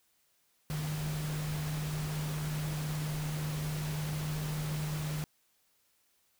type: tone in noise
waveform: sine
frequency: 152 Hz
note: D#3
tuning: 40 cents flat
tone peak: -33 dBFS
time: 0.7-5.24 s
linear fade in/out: 0 ms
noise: pink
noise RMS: -42 dBFS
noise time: 0.7-5.24 s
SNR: +6 dB
effects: white hiss -72 dBFS RMS until 6.39 s